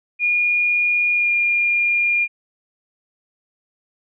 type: tone with pitch glide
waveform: sine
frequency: 2432 to 2411 Hz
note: D#7 to D7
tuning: -40 to +45 cents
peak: -15 dBFS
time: 0.19-2.28 s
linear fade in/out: 50 ms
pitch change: -15 cents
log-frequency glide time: 1.14-1.31 s
effects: none